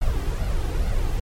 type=noise with flanger; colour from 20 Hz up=brown; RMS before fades=-22 dBFS; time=0.01-1.2 s; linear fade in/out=10 ms; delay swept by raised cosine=1.4 to 2.6 ms; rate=2.3 Hz; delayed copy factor=+0.6; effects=MP3 64 kbps